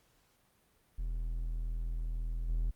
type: tone with level steps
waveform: triangle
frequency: 40.97 Hz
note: E1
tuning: 10 cents flat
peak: -31 / -27 dBFS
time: 0.98-2.71 s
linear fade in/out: 10 ms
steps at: 2.48 s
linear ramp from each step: 20 ms
effects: pink hiss -70 dBFS RMS until 2.75 s + Opus 48 kbps